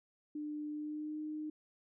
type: tone with pitch glide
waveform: sine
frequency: 299.4 to 306 Hz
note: D4 to D#4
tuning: +33 to -29 cents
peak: -38 dBFS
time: 0.35-1.5 s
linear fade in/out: 5 ms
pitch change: +38 cents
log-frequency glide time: 0.72-1.2 s
effects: none